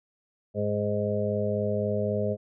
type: harmonic tone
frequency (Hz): 103.83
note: G#2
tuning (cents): 0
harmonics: 1 / 2 / 4 / 5 / 6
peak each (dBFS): -31 / -31 / -31 / -31 / -31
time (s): 0.54-2.37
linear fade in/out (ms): 50
effects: none